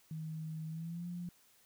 sine tone with pitch glide, 158.1 to 175.42 Hz, D#3 to F3, +28 to +8 cents, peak -39 dBFS, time 0.11-1.29 s, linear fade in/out 2 ms, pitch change +180 cents, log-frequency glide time 0.68-1.07 s, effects white hiss -67 dBFS RMS until 1.65 s

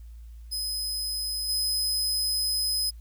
sawtooth tone with level steps, 5050 Hz, D#8, 25 cents sharp, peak -26 / -22 dBFS, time 0.51-2.91 s, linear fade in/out 20 ms, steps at 1.48 s, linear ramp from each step 20 ms, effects added 57 Hz sine -41 dBFS peak until 3 s + white hiss -67 dBFS RMS until 3 s

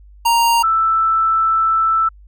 square / sine tone pair in turn, 932.3 / 1322.7 Hz, A#5 / E6, 0 / +5 cents, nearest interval tritone, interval 605 cents, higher second, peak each -12 dBFS, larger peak neither, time 0.25-0.63 / 0.63-2.09 s, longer second, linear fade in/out 10 ms, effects added 50 Hz sine -40 dBFS peak until 2.27 s

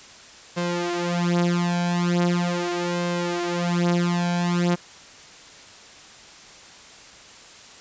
sawtooth tone with flanger, 174.61 Hz, F3, in tune, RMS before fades -23 dBFS, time 0.56-4.76 s, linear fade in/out 20 ms, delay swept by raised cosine 1.9 to 7 ms, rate 0.4 Hz, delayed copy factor +0.95, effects white hiss -45 dBFS RMS until 7.8 s + resampled to 16000 Hz

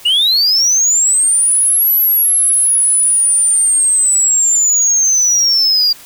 sine linear two-way sweep, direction up then down, 2800 to 11840 to 4748 Hz, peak -6 dBFS, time 0.05-5.93 s, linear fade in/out 10 ms, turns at 1.92 s, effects tanh soft clip ceiling -8 dBFS + white hiss -38 dBFS RMS until 6.05 s

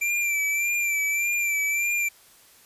square tone with vibrato, 2349 Hz, D7, in tune, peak -23 dBFS, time 0.01-2.09 s, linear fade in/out 10 ms, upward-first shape sine, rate 1.7 Hz, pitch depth 40 cents each way, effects white hiss -54 dBFS RMS until 2.65 s + resampled to 32000 Hz

